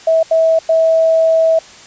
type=tone bursts at uneven times; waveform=sine; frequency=649 Hz; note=E5; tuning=27 cents flat; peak=-8 dBFS; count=3; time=0.07-0.23 / 0.31-0.59 / 0.69-1.59 s; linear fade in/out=5 ms; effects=white hiss -38 dBFS RMS until 1.86 s + resampled to 16000 Hz